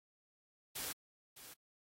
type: noise with echo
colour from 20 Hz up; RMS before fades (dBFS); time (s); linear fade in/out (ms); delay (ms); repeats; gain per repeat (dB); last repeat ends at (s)
white; -42; 0.75-0.93; 10; 610; 1; -12; 1.54
effects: AAC 48 kbps